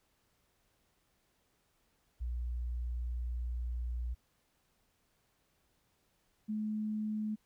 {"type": "tone pair in turn", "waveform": "sine", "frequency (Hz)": [60.1, 214.2], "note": ["B1", "A3"], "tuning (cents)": [-46, -46], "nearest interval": "octave + minor seventh", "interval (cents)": 2200, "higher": "second", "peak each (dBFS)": [-34, -33], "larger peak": "second", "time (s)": [[2.2, 4.15], [6.48, 7.36]], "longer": "first", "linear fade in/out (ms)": 20, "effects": ["pink hiss -75 dBFS RMS until 7.45 s"]}